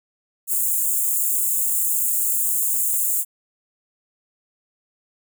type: high-pass noise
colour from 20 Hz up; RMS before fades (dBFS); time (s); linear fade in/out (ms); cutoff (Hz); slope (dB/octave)
white; -21; 0.47-3.25; 50; 6900; 96
effects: none